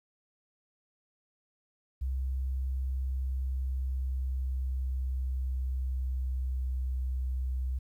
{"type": "tone with pitch glide", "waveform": "sine", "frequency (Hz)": [65.41, 64.03], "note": ["C2", "C2"], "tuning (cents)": [0, -37], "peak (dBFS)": -29, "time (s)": [2.01, 7.79], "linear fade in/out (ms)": 10, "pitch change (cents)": -37, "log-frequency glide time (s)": [2.85, 6.88], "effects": ["11-bit"]}